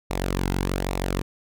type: tone with flanger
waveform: sawtooth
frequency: 46.25 Hz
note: F#1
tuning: in tune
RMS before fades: -26 dBFS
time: 0.1-1.22 s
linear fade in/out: 10 ms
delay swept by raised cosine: 0.63 to 1.73 ms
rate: 1.2 Hz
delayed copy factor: -0.55
effects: none